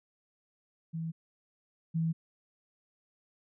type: tone pair in turn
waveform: sine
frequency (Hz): 163.2 / 163.2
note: E3 / E3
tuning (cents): -17 / -17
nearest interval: unison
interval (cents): 0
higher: neither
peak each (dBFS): -33 / -27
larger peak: second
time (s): 0.93-1.12 / 1.94-2.13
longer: neither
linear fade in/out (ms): 20
effects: none